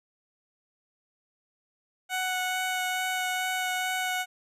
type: tone with vibrato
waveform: 15% pulse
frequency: 740 Hz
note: F#5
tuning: in tune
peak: -21 dBFS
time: 2.09-4.26 s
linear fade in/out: 50 ms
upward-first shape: sine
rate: 2.3 Hz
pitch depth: 9 cents each way
effects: resampled to 32000 Hz